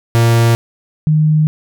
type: tone pair in turn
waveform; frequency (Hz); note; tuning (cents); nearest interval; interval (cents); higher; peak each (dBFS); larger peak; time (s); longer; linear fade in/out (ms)
45% pulse / sine; 116.3 / 154.17; A#2 / D#3; -4 / -16; perfect fourth; 488; second; -8; neither; 0.15-0.55 / 1.07-1.47; neither; 0
effects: none